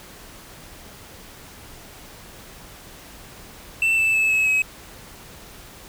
triangle tone with pitch steps, 2671 / 2640 / 2610 / 2580 / 2550 Hz, E7 / E7 / E7 / E7 / D#7, +22 / +2 / -18 / -38 / +42 cents, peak -15 dBFS, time 3.82-4.62 s, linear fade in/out 2 ms, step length 160 ms, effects pink hiss -43 dBFS RMS until 5.88 s

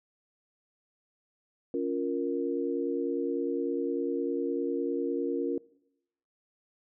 sine chord, Bb minor, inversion first, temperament just, 279.7 / 349.6 / 466.2 Hz, Db4 / F4 / Bb4, +16 / +2 / 0 cents, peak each -32 dBFS, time 1.74-5.58 s, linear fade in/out 2 ms, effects noise-tail reverb RT60 0.8 s tail -22 dB re dry

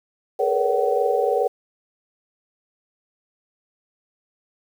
sine tone cluster, 419.3 / 463.9 / 486.3 / 565 / 758 Hz, G#4 / A#4 / B4 / C#5 / F#5, +17 / -8 / -27 / +33 / +42 cents, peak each -24 dBFS, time 0.39-1.48 s, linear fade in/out 10 ms, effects 8-bit

